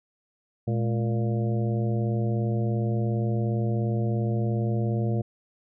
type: harmonic tone with a mistuned harmonic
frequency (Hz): 116.54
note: A#2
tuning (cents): 0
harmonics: 1 / 2 / 3 / 4 / 5 / 6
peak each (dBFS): -24 / -30 / -34 / -36 / -38 / -40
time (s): 0.67-5.22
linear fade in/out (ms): 10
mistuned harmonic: 2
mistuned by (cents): -150
effects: none